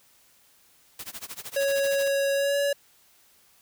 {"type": "noise with tremolo", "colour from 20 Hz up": "white", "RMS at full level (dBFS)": -36, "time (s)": [0.99, 2.08], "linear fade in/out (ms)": 2, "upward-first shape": "sine", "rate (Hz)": 13, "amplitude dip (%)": 95}
{"type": "tone with pitch glide", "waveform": "square", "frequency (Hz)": [554.4, 566.4], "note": ["C#5", "C#5"], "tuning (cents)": [0, 37], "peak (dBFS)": -23, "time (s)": [1.56, 2.73], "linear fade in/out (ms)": 5, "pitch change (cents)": 37, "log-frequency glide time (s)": [2.34, 2.57]}
{"effects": ["white hiss -60 dBFS RMS until 3.61 s"]}